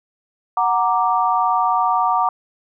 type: chord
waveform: sine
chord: Gb augmented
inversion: none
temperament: equal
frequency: 740 / 932.3 / 1174.7 Hz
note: Gb5 / Bb5 / D6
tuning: 0 / 0 / 0 cents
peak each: -19 dBFS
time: 0.57-2.29 s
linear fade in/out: 2 ms
effects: none